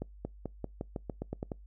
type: accelerating click train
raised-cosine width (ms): 2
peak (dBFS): -22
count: 11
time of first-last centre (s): 0.02-1.518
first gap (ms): 230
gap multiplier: 0.9
effects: noise-tail reverb RT60 0.2 s tail -26 dB re dry + added 50 Hz sine -49 dBFS peak until 1.66 s